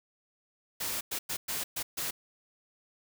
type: noise bursts at uneven times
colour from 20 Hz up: white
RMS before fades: -34 dBFS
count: 6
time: 0.8-1.01 / 1.11-1.19 / 1.29-1.37 / 1.48-1.64 / 1.76-1.83 / 1.97-2.11 s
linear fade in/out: 10 ms
effects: none